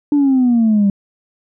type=exponential sweep; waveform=sine; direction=down; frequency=295.9 to 196 Hz; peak=-8 dBFS; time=0.12-0.9 s; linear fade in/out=2 ms; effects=tanh soft clip ceiling -7 dBFS